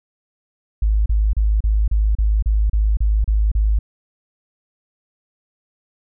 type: tone bursts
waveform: sine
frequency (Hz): 52.7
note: G#1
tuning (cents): +26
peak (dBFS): -13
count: 11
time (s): 0.82-3.79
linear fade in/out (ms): 5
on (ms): 240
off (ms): 33
effects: none